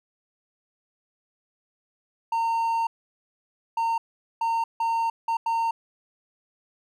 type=tone bursts at uneven times; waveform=triangle; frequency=915 Hz; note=A#5; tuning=32 cents flat; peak=-20 dBFS; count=6; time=2.32-2.87 / 3.77-3.98 / 4.41-4.64 / 4.8-5.1 / 5.28-5.37 / 5.46-5.71 s; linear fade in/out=5 ms; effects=none